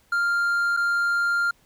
triangle tone with dropouts, 1396.9 Hz, F6, in tune, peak -18 dBFS, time 0.12-1.51 s, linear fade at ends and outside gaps 5 ms, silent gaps 0.767-0.771 s, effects pink hiss -61 dBFS RMS until 1.65 s

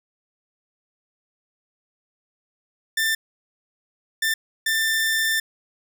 sawtooth tone bursts at uneven times, 1784 Hz, A6, 23 cents sharp, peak -16 dBFS, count 3, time 2.97-3.15 / 4.22-4.34 / 4.66-5.4 s, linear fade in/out 5 ms, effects none

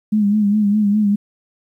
sine tone with vibrato, 207.7 Hz, G#3, in tune, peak -12 dBFS, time 0.12-1.16 s, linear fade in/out 10 ms, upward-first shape sine, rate 4.9 Hz, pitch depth 59 cents each way, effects 9-bit

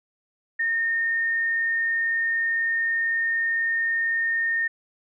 sine tone, 1831 Hz, A#6, 32 cents flat, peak -21 dBFS, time 0.59-4.68 s, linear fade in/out 10 ms, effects none

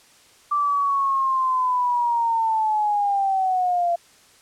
sine linear sweep, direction down, 1174.7 to 682 Hz, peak -18 dBFS, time 0.51-3.96 s, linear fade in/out 10 ms, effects white hiss -53 dBFS RMS until 4.41 s + low-pass 9000 Hz 12 dB/octave

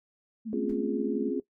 sine tone with vibrato, 220 Hz, A3, in tune, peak -32 dBFS, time 0.45-1.31 s, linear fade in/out 20 ms, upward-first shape triangle, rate 14 Hz, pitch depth 87 cents each way
sine chord, Db major seventh, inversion third, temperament equal with one note detuned, 258.3 / 277.2 / 349.2 / 415.3 Hz, C4 / Db4 / F4 / Ab4, -22 / 0 / 0 / 0 cents, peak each -33 dBFS, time 0.53-1.4 s, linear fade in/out 2 ms
brown noise with exponential decay, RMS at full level -44 dBFS, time 0.69-0.84 s, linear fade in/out 5 ms, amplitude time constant 31 ms
effects noise-tail reverb RT60 0.1 s tail -18 dB re dry

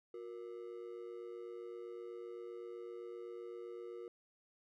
triangle ring-modulated tone, 415.3 Hz, G#4, in tune, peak -40 dBFS, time 0.14-4.08 s, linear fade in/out 2 ms, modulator 53.9 Hz, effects none

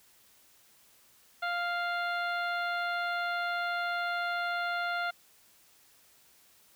harmonic tone, 698.5 Hz, F5, in tune, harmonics 1 / 2 / 3 / 4 / 5 / 6, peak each -34 / -32 / -41 / -46 / -45 / -47 dBFS, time 1.42-5.11 s, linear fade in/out 10 ms, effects white hiss -62 dBFS RMS until 6.75 s

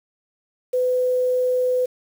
sine tone with quantisation, 503 Hz, B4, 32 cents sharp, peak -17 dBFS, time 0.73-1.86 s, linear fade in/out 10 ms, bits 7, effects none

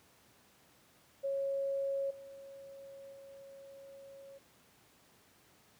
sine tone with level steps, 550 Hz, C#5, 14 cents flat, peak -32 / -48 / -50 dBFS, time 1.23-4.39 s, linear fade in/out 20 ms, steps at 2.1 / 3.12 s, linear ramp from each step 10 ms, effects pink hiss -65 dBFS RMS until 5.79 s + high-pass 100 Hz 12 dB/octave

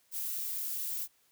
violet noise, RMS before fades -36 dBFS, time 0.11-1.08 s, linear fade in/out 50 ms, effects white hiss -69 dBFS RMS until 1.31 s

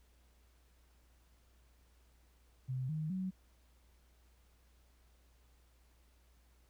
sine tone with pitch steps, 129.3 / 155.55 / 187.13 Hz, C3 / D#3 / F#3, -20 / 0 / +20 cents, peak -35 dBFS, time 2.68-3.31 s, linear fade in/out 20 ms, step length 210 ms, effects added 60 Hz sine -65 dBFS peak until 6.69 s + pink hiss -73 dBFS RMS until 6.69 s

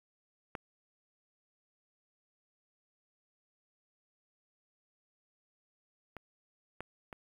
clicks, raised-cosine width 0.5 ms, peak -23 / -29 / -25 / -29 dBFS, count 4, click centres 0.552 / 6.167 / 6.806 / 7.128 s, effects 9-bit

